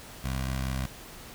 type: tone with notch filter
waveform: 15% pulse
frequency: 65.41 Hz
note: C2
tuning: in tune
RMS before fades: -31 dBFS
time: 0.24-0.86 s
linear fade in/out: 5 ms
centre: 400 Hz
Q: 0.6
effects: pink hiss -46 dBFS RMS until 1.34 s